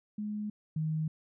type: tone pair in turn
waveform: sine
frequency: 210.1 / 156.76 Hz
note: G#3 / D#3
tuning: +20 / +13 cents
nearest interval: perfect fourth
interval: 507 cents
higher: first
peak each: -33 / -29 dBFS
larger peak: second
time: 0.18-0.5 / 0.76-1.08 s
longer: neither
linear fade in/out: 5 ms
effects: none